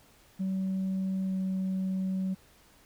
sine tone with pitch glide, 190 to 188.8 Hz, F#3 to F#3, +46 to +35 cents, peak -26 dBFS, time 0.39-2.35 s, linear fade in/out 20 ms, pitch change -11 cents, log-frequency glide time 1.25-1.34 s, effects tanh soft clip ceiling -26 dBFS + pink hiss -60 dBFS RMS until 2.85 s

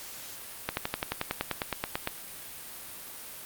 slowing click train, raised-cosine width 0.3 ms, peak -12 dBFS, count 15, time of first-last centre 0.69-2.074 s, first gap 81 ms, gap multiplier 1.03, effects white hiss -43 dBFS RMS until 3.45 s + Opus 48 kbps

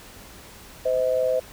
sine tone pair together, 514 / 635.8 Hz, C5 / D#5, -31 / +37 cents, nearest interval major third, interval 368 cents, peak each -21 / -24 dBFS, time 0.85-1.4 s, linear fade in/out 10 ms, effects pink hiss -45 dBFS RMS until 1.52 s

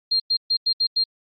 sine tone bursts at uneven times, 4199 Hz, C8, 5 cents sharp, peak -17 dBFS, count 6, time 0.11-0.2 / 0.3-0.37 / 0.5-0.57 / 0.66-0.73 / 0.8-0.87 / 0.96-1.04 s, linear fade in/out 10 ms, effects Opus 48 kbps

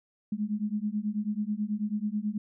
sine beating tone pair, 205.6 / 214.8 Hz, G#3 / A3, -17 / -41 cents, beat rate 9.2 Hz, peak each -31 dBFS, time 0.32-2.38 s, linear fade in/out 5 ms, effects none

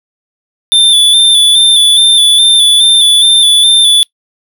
square tone with vibrato, 3520 Hz, A7, in tune, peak -4 dBFS, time 0.72-4.03 s, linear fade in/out 0 ms, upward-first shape square, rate 2.4 Hz, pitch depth 30 cents each way, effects noise-tail reverb RT60 0.1 s tail -24 dB re dry

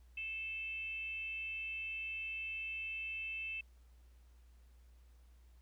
sine tone with frequency modulation, 2637 Hz, E7, in tune, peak -39 dBFS, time 0.17-3.61 s, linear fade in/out 5 ms, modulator 461 Hz, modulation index 0.33, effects added 60 Hz sine -59 dBFS peak until 5.61 s + pink hiss -75 dBFS RMS until 5.61 s

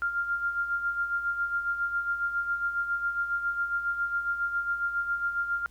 sine tone with tremolo, 1396.9 Hz, F6, in tune, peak -24 dBFS, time 0.02-5.66 s, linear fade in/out 0 ms, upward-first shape sine, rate 7.3 Hz, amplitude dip 60%, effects added 60 Hz sine -54 dBFS peak until 5.7 s + pink hiss -62 dBFS RMS until 5.7 s

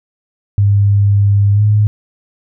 sine tone with pitch glide, 101 to 105.23 Hz, G#2 to G#2, -48 to +23 cents, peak -7 dBFS, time 0.58-1.87 s, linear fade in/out 0 ms, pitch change +71 cents, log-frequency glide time 1.53-1.62 s, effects none

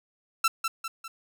sawtooth tone with echo, 1338 Hz, E6, 25 cents sharp, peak -16 dBFS, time 0.44-0.48 s, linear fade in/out 5 ms, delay 200 ms, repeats 3, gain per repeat -6 dB, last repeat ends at 1.08 s, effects none

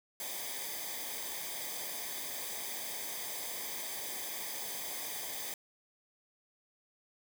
white noise with comb filter, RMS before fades -40 dBFS, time 0.2-5.54 s, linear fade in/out 2 ms, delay 0.72 ms, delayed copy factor -0.75, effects none

